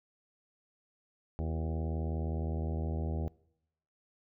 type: harmonic tone with a mistuned harmonic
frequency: 79.6 Hz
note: D#2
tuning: 40 cents sharp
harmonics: 1 / 2 / 3 / 4 / 5 / 6 / 7 / 8 / 9 / 10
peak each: -33 / -39 / -43 / -45 / -47 / -49 / -50 / -51 / -52 / -53 dBFS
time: 1.39-3.28 s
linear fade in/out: 0 ms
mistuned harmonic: 4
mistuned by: +74 cents
effects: noise-tail reverb RT60 0.8 s tail -23 dB re dry